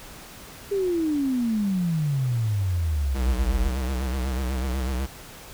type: exponential sweep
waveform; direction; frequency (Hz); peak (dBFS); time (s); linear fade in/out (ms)
sine; down; 408.5 to 43.65; -21; 0.71-3.69; 10
type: tone with vibrato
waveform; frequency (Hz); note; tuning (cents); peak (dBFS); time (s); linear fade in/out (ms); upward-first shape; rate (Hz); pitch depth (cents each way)
square; 64.7; C2; -19; -25; 3.14-5.07; 20; sine; 8.1; 88
effects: pink hiss -43 dBFS RMS until 5.53 s